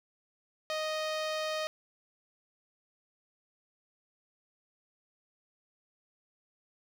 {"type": "tone with low-pass filter", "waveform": "sawtooth", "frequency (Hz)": 622.3, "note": "D#5", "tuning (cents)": 0, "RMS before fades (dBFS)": -34, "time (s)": [0.7, 1.67], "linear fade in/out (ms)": 0, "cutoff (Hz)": 4800, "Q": 1.6, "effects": ["9-bit"]}